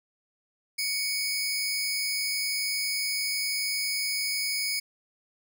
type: tone pair together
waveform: sawtooth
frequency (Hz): 2234 / 5015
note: C#7 / D#8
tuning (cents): +13 / +13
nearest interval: octave + major second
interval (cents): 1400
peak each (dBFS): -27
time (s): 0.78-4.8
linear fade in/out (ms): 10
effects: none